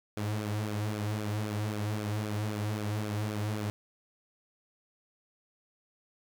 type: tone with flanger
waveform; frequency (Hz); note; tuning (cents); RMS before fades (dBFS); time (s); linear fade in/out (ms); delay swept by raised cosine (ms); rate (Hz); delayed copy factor
sawtooth; 105.6; G#2; +29; -33; 0.17-3.7; 0; 1 to 4.7; 3.8; -0.6
effects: none